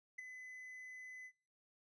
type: tone with ADSR envelope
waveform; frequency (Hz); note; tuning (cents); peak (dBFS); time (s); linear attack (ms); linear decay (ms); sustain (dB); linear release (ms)
triangle; 2016; B6; +35; -39; 0.18-1.32; 11; 7; -9; 65
effects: noise-tail reverb RT60 0.4 s tail -21 dB re dry + resampled to 22050 Hz